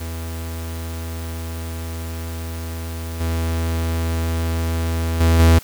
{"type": "tone with level steps", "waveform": "45% pulse", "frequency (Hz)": 82.41, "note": "E2", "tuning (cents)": 0, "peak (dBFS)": [-26, -19, -12, -9], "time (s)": [0, 5.59], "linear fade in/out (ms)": 10, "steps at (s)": [3.2, 5.2, 5.39], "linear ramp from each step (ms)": 10, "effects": ["white hiss -41 dBFS RMS until 5.63 s"]}